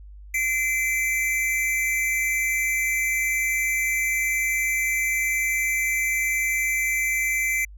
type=tone pair together; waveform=square; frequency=2053 / 2332 Hz; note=C7 / D7; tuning=-33 / -13 cents; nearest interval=major second; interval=220 cents; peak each=-25 dBFS; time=0.34-7.65 s; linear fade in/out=5 ms; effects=added 50 Hz sine -40 dBFS peak until 7.77 s